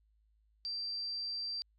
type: tone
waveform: sine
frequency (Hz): 4699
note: D8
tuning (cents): 0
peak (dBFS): -36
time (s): 0.65-1.62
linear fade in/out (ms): 0
effects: added 53 Hz sine -68 dBFS peak until 1.78 s + AAC 32 kbps